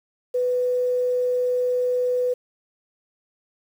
sine tone with quantisation, 497.4 Hz, B4, 12 cents sharp, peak -19 dBFS, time 0.34-2.34 s, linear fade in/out 10 ms, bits 8, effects none

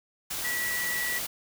sine tone in noise, 1946 Hz, B6, 26 cents flat, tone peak -29 dBFS, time 0.44-1.19 s, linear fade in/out 10 ms, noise white, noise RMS -33 dBFS, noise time 0.3-1.27 s, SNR +1 dB, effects none

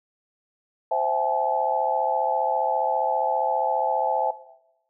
sine chord, A minor seventh, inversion first, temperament equal with one note detuned, 523.3 / 659.3 / 784 / 858.9 Hz, C5 / E5 / G5 / A5, 0 / 0 / 0 / -42 cents, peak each -28 / -25 / -27 / -25 dBFS, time 0.91-4.31 s, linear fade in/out 5 ms, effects noise-tail reverb RT60 0.9 s tail -17 dB re dry

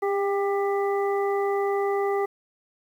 harmonic tone with a mistuned harmonic, 396.7 Hz, G4, 21 cents sharp, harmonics 1 / 2 / 3 / 5, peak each -23 / -29 / -33 / -37 dBFS, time 0.02-2.26 s, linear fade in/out 10 ms, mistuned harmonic 1, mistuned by +17 cents, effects 9-bit

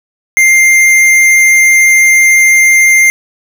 triangle tone with hard clipping, 2102 Hz, C7, 7 cents sharp, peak -5 dBFS, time 0.37-3.1 s, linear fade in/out 0 ms, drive 16 dB, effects none

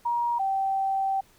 sine tone pair in turn, 949 / 776.1 Hz, A#5 / G5, +31 / -18 cents, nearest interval minor third, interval 349 cents, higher first, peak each -23 dBFS, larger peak neither, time 0.05-0.39 / 0.39-1.21 s, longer second, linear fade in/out 10 ms, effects pink hiss -59 dBFS RMS until 1.38 s

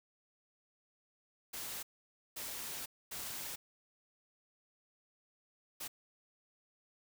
white noise bursts at uneven times, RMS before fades -43 dBFS, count 4, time 1.53-1.83 / 2.36-2.86 / 3.11-3.56 / 5.8-5.88 s, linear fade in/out 10 ms, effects none

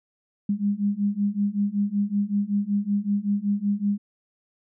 sine beating tone pair, 200.4 / 205.7 Hz, G3 / G#3, +38 / -16 cents, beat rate 5.3 Hz, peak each -25 / -24 dBFS, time 0.49-3.98 s, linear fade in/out 5 ms, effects none

